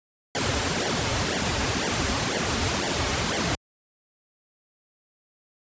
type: noise with flanger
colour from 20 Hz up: pink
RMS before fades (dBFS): -25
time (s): 0.35-3.55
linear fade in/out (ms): 0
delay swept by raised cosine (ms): 0.76 to 6.26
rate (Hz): 2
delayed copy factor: -0.9
effects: high-pass 60 Hz 12 dB/octave + resampled to 16000 Hz